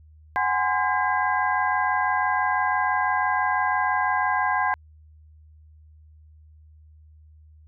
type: tone cluster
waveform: sine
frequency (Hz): 743 / 829 / 1033 / 1612 / 2012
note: F#5 / G#5 / C6 / G6 / B6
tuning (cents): +7 / -3 / -22 / +48 / +32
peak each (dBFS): -27 / -26 / -25 / -26 / -33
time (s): 0.36-4.74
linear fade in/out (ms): 0
effects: added 77 Hz sine -48 dBFS peak until 7.67 s